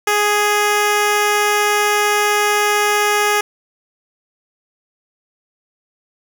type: tone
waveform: 10% pulse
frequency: 415.6 Hz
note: G#4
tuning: 1 cent sharp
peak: -5 dBFS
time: 0.07-3.41 s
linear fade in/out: 5 ms
effects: none